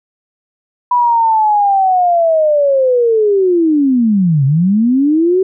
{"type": "linear two-way sweep", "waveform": "sine", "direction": "down then up", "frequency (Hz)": [987.8, 130.81, 384.1], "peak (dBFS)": -8, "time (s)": [0.91, 5.43], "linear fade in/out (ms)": 5, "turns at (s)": 4.45, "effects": []}